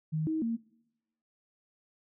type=tone with pitch steps; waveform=sine; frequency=156.4 / 317 / 229.5 Hz; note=D#3 / D#4 / A#3; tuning=+9 / +32 / -27 cents; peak=-28 dBFS; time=0.12-0.57 s; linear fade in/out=20 ms; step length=150 ms; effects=noise-tail reverb RT60 0.9 s tail -24 dB re dry